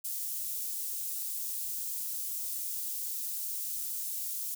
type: high-pass noise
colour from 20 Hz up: white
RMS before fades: -36 dBFS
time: 0.04-4.55 s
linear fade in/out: 10 ms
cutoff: 8100 Hz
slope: 12 dB/octave
effects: none